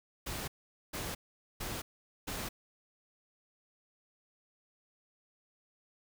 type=noise bursts; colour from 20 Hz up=pink; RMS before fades=-39 dBFS; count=4; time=0.26-2.49 s; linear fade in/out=10 ms; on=220 ms; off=450 ms; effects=none